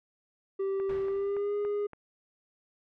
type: tone with pitch glide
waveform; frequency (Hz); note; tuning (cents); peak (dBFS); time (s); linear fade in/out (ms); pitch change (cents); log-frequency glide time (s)
triangle; 389.5 to 411.5; G4 to G#4; -11 to -16; -26; 0.59-1.87; 10; +95; 1.04-1.55
type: click train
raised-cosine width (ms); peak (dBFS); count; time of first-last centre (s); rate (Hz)
0.5; -29; 5; 0.8-1.933; 3.53
type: noise with exponential decay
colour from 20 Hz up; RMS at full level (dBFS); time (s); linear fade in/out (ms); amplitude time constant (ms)
pink; -41; 0.89-1.68; 5; 170
effects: low-pass 2000 Hz 12 dB/octave